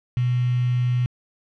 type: tone with quantisation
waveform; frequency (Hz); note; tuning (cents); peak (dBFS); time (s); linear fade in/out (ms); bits
sine; 123.6; B2; +2; -18; 0.17-1.06; 0; 6
effects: low-pass 3000 Hz 12 dB/octave